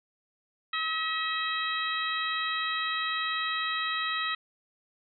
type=harmonic tone; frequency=641 Hz; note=E5; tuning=49 cents flat; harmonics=2 / 3 / 4 / 5 / 6; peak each=-32 / -33 / -37 / -38 / -35 dBFS; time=0.73-4.35 s; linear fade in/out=5 ms; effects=none